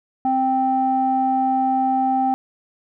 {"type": "tone with low-pass filter", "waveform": "square", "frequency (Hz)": 261.6, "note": "C4", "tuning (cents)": 0, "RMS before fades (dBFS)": -19, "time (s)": [0.25, 2.34], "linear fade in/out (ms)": 0, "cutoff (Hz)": 770, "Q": 6.1, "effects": []}